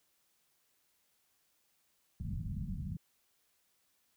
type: low-pass noise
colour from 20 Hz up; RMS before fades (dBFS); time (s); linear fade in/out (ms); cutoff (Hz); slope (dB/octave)
white; -39; 2.2-2.97; 2; 200; 48
effects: white hiss -75 dBFS RMS until 4.16 s